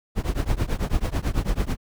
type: noise with tremolo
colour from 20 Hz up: brown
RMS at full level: -19 dBFS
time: 0.15-1.77 s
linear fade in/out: 50 ms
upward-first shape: triangle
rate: 9.1 Hz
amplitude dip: 100%
effects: none

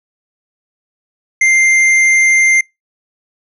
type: tone with hard clipping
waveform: sine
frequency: 2096 Hz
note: C7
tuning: 2 cents sharp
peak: -9 dBFS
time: 1.41-2.61 s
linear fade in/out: 5 ms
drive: 9 dB
effects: noise-tail reverb RT60 0.2 s tail -25 dB re dry + low-pass 10000 Hz 12 dB/octave

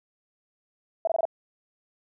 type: tone bursts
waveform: sine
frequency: 660 Hz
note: E5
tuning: 2 cents sharp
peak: -21 dBFS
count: 5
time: 1.05-1.253 s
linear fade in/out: 2 ms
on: 23 ms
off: 22 ms
effects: none

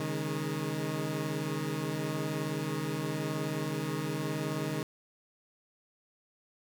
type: chord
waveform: 20% pulse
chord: C# suspended second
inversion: none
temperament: equal with one note detuned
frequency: 136.53 / 155.56 / 207.7 Hz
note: C#3 / D#3 / G#3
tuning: -26 / 0 / 0 cents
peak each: -32 / -29 / -35 dBFS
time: 0-4.83 s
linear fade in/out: 2 ms
effects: none

